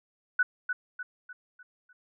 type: tone with echo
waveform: sine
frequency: 1485 Hz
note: F#6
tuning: 6 cents sharp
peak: -20 dBFS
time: 0.39-0.43 s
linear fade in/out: 5 ms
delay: 300 ms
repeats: 5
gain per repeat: -7 dB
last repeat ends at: 1.93 s
effects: none